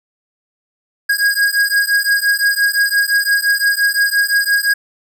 square beating tone pair, 1636 / 1641.8 Hz, G#6 / G#6, -26 / -20 cents, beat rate 5.8 Hz, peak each -16 dBFS, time 1.09-4.74 s, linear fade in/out 10 ms, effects none

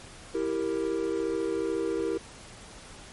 triangle chord, E diminished, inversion none, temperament equal, 329.6 / 392 / 466.2 Hz, E4 / G4 / Bb4, 0 / 0 / 0 cents, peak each -29 dBFS, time 0.34-2.18 s, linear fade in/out 10 ms, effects pink hiss -47 dBFS RMS until 3.12 s + MP3 48 kbps

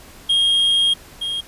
triangle tone pair in turn, 3245 / 3245 Hz, G#7 / G#7, -41 / -41 cents, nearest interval unison, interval 0 cents, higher neither, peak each -12 / -20 dBFS, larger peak first, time 0.29-0.94 / 1.21-1.41 s, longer first, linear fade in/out 10 ms, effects pink hiss -43 dBFS RMS until 1.47 s + resampled to 32000 Hz

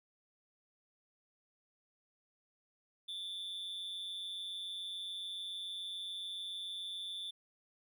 triangle tone with amplitude modulation, 3520 Hz, A7, in tune, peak -36 dBFS, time 3.08-7.31 s, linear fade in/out 10 ms, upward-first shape sine, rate 187 Hz, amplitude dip 60%, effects none

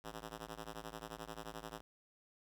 5% pulse ring-modulated tone, 110 Hz, A2, in tune, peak -32 dBFS, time 0.04-1.81 s, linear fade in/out 0 ms, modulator 60.7 Hz, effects none

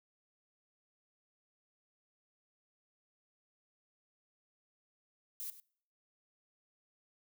violet noise with echo, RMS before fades -42 dBFS, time 5.4-5.5 s, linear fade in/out 0 ms, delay 100 ms, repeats 1, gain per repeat -14 dB, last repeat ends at 5.6 s, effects noise-tail reverb RT60 0.6 s tail -25 dB re dry

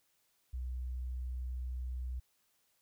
sine tone, 62.6 Hz, B1, 24 cents sharp, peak -36 dBFS, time 0.53-2.2 s, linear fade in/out 10 ms, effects white hiss -75 dBFS RMS until 2.81 s

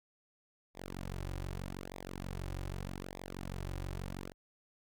sawtooth tone with flanger, 46.25 Hz, F#1, in tune, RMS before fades -42 dBFS, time 0.74-4.34 s, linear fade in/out 50 ms, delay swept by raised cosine 0.68 to 4.58 ms, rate 0.82 Hz, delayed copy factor -0.9, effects none

